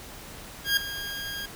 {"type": "tone with ADSR envelope", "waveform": "20% pulse", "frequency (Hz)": 1622, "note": "G#6", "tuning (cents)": -41, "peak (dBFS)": -14, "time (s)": [0.64, 1.46], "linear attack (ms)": 130, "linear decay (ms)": 3, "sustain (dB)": -14, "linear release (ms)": 7, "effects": ["pink hiss -43 dBFS RMS until 1.55 s"]}